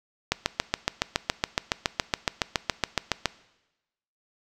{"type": "click train", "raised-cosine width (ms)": 0.2, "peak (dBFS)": -4, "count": 22, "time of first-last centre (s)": [0.32, 3.257], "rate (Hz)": 7.15, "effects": ["noise-tail reverb RT60 1.0 s tail -19 dB re dry"]}